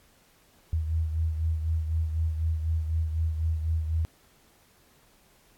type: beating tone pair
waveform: sine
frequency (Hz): 79.9 / 83.9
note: D#2 / E2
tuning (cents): +47 / +31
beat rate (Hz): 4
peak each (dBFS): -25 / -34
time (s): 0.73-4.05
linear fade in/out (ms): 0
effects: pink hiss -61 dBFS RMS until 5.57 s + AAC 64 kbps